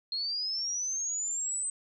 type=linear sweep; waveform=sine; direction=up; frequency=4200 to 8230 Hz; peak=-30 dBFS; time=0.12-1.7 s; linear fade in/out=2 ms; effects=none